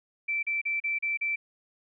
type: tone bursts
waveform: sine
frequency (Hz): 2333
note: D7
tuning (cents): -12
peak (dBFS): -26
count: 6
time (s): 0.28-1.36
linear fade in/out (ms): 10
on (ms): 150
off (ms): 36
effects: none